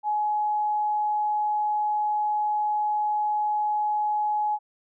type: tone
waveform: sine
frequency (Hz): 843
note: G#5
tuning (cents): +26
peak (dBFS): -22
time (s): 0.03-4.59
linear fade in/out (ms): 50
effects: none